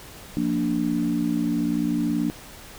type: chord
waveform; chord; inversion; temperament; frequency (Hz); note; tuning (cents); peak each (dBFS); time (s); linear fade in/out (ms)
sine; Bb major; second; equal; 174.61 / 233.1 / 293.7; F3 / Bb3 / D4; 0 / 0 / 0; -28 / -25 / -24; 0.37-2.3; 0
effects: pink hiss -43 dBFS RMS until 2.78 s